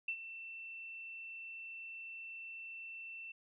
sine tone with ADSR envelope, 2683 Hz, E7, 30 cents sharp, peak -33 dBFS, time 0.08-3.32 s, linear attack 5 ms, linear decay 72 ms, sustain -12 dB, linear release 6 ms, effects none

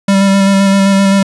square tone with vibrato, 196 Hz, G3, in tune, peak -7 dBFS, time 0.08-1.23 s, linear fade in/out 5 ms, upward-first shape square, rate 7.7 Hz, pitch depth 14 cents each way, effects resampled to 24000 Hz

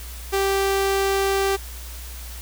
sawtooth tone, 391.3 Hz, G4, 3 cents flat, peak -15 dBFS, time 0.32-1.57 s, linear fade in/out 20 ms, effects added 60 Hz sine -34 dBFS peak until 2.41 s + white hiss -40 dBFS RMS until 2.41 s

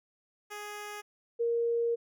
10% pulse / sine tone pair in turn, 415.9 / 467.7 Hz, G#4 / A#4, +2 / +6 cents, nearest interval major second, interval 204 cents, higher second, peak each -31 / -26 dBFS, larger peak second, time 0.5-1.02 / 1.39-1.96 s, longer second, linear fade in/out 20 ms, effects none

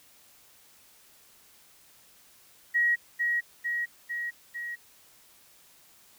sine tone with echo, 1901 Hz, A#6, 33 cents sharp, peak -21 dBFS, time 2.74-2.96 s, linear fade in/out 20 ms, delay 450 ms, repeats 4, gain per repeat -3 dB, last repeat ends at 4.76 s, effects white hiss -58 dBFS RMS until 6.18 s

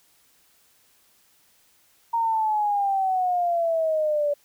sine exponential sweep, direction down, 932.3 to 576 Hz, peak -20 dBFS, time 2.13-4.34 s, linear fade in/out 10 ms, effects white hiss -61 dBFS RMS until 4.44 s

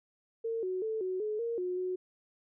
sine tone with pitch steps, 455.1 / 370.7 / 440.2 / 371.5 / 426.3 / 465.3 / 362.2 / 367.3 Hz, A#4 / F#4 / A4 / F#4 / G#4 / A#4 / F#4 / F#4, -42 / +3 / +1 / +7 / +45 / -3 / -37 / -13 cents, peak -31 dBFS, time 0.44-1.96 s, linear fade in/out 10 ms, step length 190 ms, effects none

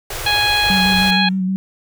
pink band-stop noise, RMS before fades -26 dBFS, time 0.1-1.11 s, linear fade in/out 5 ms, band 140 to 340 Hz, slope 96 dB/octave
harmonic tone, 830.6 Hz, G#5, in tune, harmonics 1 / 2 / 3 / 4 / 5, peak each -20 / -20 / -20 / -20 / -20 dBFS, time 0.26-1.29 s, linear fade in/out 5 ms
sine tone with vibrato, 187.9 Hz, F#3, 27 cents sharp, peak -16 dBFS, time 0.7-1.56 s, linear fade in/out 0 ms, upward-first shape square, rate 6.4 Hz, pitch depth 24 cents each way
10% pulse tone with exponential decay, 460 Hz, A#4, 23 cents flat, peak -20 dBFS, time 1.12-1.45 s, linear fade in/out 0 ms, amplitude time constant 71 ms
effects none

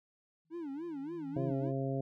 sine tone with exponential growth, 160.4 Hz, E3, 47 cents flat, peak -38 dBFS, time 0.45-1.51 s, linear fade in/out 2 ms, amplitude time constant 230 ms
triangle tone with vibrato, 306.4 Hz, D#4, 27 cents flat, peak -36 dBFS, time 0.5-1.73 s, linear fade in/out 50 ms, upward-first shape sine, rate 3.5 Hz, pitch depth 220 cents each way
harmonic tone, 135.1 Hz, C#3, 44 cents flat, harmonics 1 / 2 / 3 / 4 / 5, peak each -35 / -38 / -40 / -41 / -42 dBFS, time 1.36-2.01 s, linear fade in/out 5 ms
effects none

